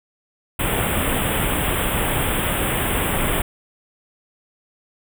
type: band-stop noise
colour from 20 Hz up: pink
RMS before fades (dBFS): -21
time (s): 0.59-3.42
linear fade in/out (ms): 5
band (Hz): 3500 to 8000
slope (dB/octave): 96
effects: none